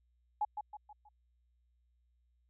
sine tone with echo, 840 Hz, G#5, 19 cents sharp, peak -29 dBFS, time 0.41-0.45 s, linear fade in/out 5 ms, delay 160 ms, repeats 4, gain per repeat -7 dB, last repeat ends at 1.09 s, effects added 60 Hz sine -70 dBFS peak until 2.49 s

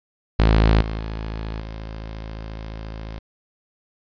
sawtooth tone with level steps, 54.3 Hz, A1, 22 cents flat, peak -9 / -21 / -23 / -27 dBFS, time 0.39-3.19 s, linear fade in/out 0 ms, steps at 0.81 / 0.99 / 1.6 s, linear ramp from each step 2 ms, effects resampled to 11025 Hz + 8-bit

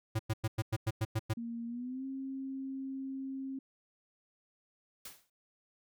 square tone bursts, 110.2 Hz, A2, 3 cents sharp, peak -30 dBFS, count 9, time 0.15-1.337 s, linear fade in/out 10 ms, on 43 ms, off 100 ms
sine tone with pitch glide, 233.1 to 267.8 Hz, A#3 to C4, 0 to +40 cents, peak -37 dBFS, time 1.37-3.59 s, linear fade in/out 5 ms, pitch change +240 cents, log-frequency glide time 1.67-2.05 s
white noise with exponential decay, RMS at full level -43 dBFS, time 5.05-5.3 s, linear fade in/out 5 ms, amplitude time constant 54 ms
effects none

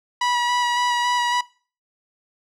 sawtooth tone with vibrato, 972 Hz, B5, 28 cents flat, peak -15 dBFS, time 0.21-1.41 s, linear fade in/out 5 ms, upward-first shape square, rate 3.6 Hz, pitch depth 12 cents each way, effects noise-tail reverb RT60 0.4 s tail -20 dB re dry + low-pass 6000 Hz 12 dB/octave

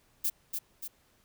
violet noise with echo, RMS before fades -29 dBFS, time 0.24-0.3 s, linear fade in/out 10 ms, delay 290 ms, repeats 2, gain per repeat -5 dB, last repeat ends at 0.88 s, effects pink hiss -67 dBFS RMS until 1.24 s

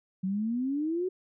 sine exponential sweep, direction up, 183.3 to 378.6 Hz, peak -27 dBFS, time 0.23-1.09 s, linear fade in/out 10 ms, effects none

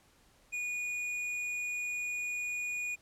sine tone with hard clipping, 2454 Hz, D#7, 25 cents flat, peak -35 dBFS, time 0.52-2.96 s, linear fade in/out 20 ms, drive 7 dB, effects pink hiss -65 dBFS RMS until 3.01 s + low-pass 12000 Hz 12 dB/octave

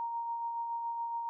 sine tone with tremolo, 932 Hz, A#5, 1 cent flat, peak -32 dBFS, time 0-1.29 s, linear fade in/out 0 ms, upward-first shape sine, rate 7.1 Hz, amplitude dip 30%, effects none

